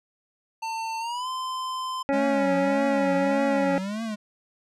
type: tone with pitch glide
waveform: square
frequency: 898 to 1031.5 Hz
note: A5 to C6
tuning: +35 to -25 cents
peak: -29 dBFS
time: 0.62-2.03 s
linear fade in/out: 10 ms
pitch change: +240 cents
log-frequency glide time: 0.99-1.28 s
type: harmonic tone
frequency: 277.2 Hz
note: C#4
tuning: in tune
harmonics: 1 / 2 / 3 / 5 / 6 / 7 / 8 / 9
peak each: -25 / -24 / -29 / -36 / -42 / -36 / -47 / -42 dBFS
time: 2.09-3.78 s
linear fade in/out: 0 ms
type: tone with vibrato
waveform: square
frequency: 201.7 Hz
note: G3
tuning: 50 cents sharp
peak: -29 dBFS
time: 2.12-4.16 s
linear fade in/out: 20 ms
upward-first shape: triangle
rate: 1.7 Hz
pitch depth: 230 cents each way
effects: low-pass 8000 Hz 12 dB/octave